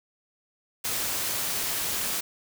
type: noise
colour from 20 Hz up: white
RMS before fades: -29 dBFS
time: 0.84-2.21 s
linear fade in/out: 10 ms
effects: none